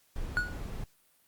brown noise, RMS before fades -37 dBFS, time 0.16-0.84 s, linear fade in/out 2 ms
triangle tone with exponential decay, 1458 Hz, F#6, 26 cents flat, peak -21 dBFS, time 0.37-0.6 s, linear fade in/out 0 ms, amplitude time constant 48 ms
effects white hiss -67 dBFS RMS until 1.27 s + Opus 48 kbps

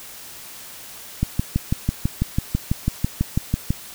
click train, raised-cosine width 5 ms, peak -6 dBFS, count 16, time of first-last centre 1.23-3.705 s, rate 6.06 Hz, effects white hiss -39 dBFS RMS until 3.94 s

